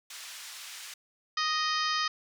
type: band-pass noise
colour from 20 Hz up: white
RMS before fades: -44 dBFS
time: 0.1-0.94 s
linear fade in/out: 5 ms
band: 1400 to 6900 Hz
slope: 12 dB/octave
type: harmonic tone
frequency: 622.3 Hz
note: D#5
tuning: in tune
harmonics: 2 / 3 / 4 / 5 / 6 / 7 / 8 / 9 / 10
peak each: -30 / -34 / -40 / -37 / -39 / -39 / -34 / -45 / -46 dBFS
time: 1.37-2.08 s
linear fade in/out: 5 ms
effects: none